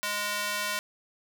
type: tone with high-pass filter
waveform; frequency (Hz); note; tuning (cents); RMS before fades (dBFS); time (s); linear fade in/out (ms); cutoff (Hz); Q
square; 206.8; G#3; -7; -31; 0.03-0.79; 0; 1300; 0.79
effects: none